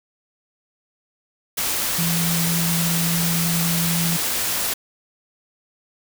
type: tone in noise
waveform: sine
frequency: 168.5 Hz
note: E3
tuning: 38 cents sharp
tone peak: -21 dBFS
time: 1.98-4.17 s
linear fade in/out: 10 ms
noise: white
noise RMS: -23 dBFS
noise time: 1.57-4.74 s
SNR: -1 dB
effects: none